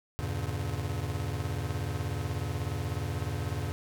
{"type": "chord", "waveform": "square", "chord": "E diminished seventh", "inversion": "none", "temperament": "just", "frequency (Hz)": [82.41, 98.89, 118.67, 142.4], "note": ["E2", "G2", "Bb2", "Db3"], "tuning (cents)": [0, 16, 31, 47], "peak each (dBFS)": [-37, -36, -39, -38], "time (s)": [0.19, 3.72], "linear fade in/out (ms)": 0, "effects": []}